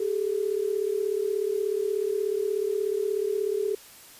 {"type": "tone pair together", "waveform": "sine", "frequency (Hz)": [393.2, 429.8], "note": ["G4", "A4"], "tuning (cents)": [5, -41], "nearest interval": "major second", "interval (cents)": 154, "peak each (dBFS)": -27, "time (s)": [0, 3.75], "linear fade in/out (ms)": 5, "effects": ["white hiss -49 dBFS RMS until 4.19 s", "resampled to 32000 Hz"]}